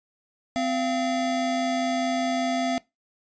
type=tone pair together; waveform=square; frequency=257 / 686 Hz; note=C4 / F5; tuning=-31 / -31 cents; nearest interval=octave + perfect fourth; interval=1700 cents; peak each=-27 dBFS; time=0.56-2.78 s; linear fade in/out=0 ms; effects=noise-tail reverb RT60 0.2 s tail -21 dB re dry + resampled to 16000 Hz